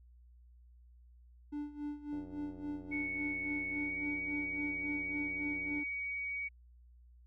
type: tone with tremolo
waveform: triangle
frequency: 293.7 Hz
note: D4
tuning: in tune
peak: -34 dBFS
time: 1.52-5.84 s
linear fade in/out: 10 ms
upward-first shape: sine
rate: 3.6 Hz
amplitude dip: 80%
type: click train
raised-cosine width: 2 ms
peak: -40 dBFS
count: 336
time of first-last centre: 2.13-5.795 s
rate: 91.4 Hz
type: tone with pitch glide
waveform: sine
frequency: 2217 to 2254 Hz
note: C#7 to C#7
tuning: 0 to +28 cents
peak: -36 dBFS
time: 2.91-6.49 s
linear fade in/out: 20 ms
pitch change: +28 cents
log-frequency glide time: 3.71-4.04 s
effects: added 60 Hz sine -57 dBFS peak until 7.26 s